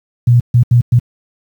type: tone bursts at uneven times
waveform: sine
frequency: 120.5 Hz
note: B2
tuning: 42 cents flat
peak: -4 dBFS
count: 4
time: 0.27-0.4 / 0.54-0.63 / 0.71-0.81 / 0.92-0.99 s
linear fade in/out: 5 ms
effects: high-pass 80 Hz 12 dB/octave + 7-bit